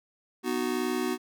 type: chord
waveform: square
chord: B major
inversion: none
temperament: just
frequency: 246.9 / 308.7 / 370.4 Hz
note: B3 / D#4 / F#4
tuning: 0 / -14 / +2 cents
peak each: -32 / -34 / -31 dBFS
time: 0.43-1.18 s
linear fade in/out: 50 ms
effects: none